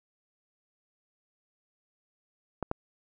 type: clicks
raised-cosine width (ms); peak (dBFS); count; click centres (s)
1; -17 / -15; 2; 2.627 / 2.714
effects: none